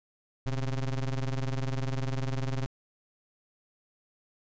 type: ring-modulated tone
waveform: square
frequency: 67.4 Hz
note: C#2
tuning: 48 cents flat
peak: -26 dBFS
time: 0.46-2.66 s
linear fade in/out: 0 ms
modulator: 57.4 Hz
effects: resampled to 16000 Hz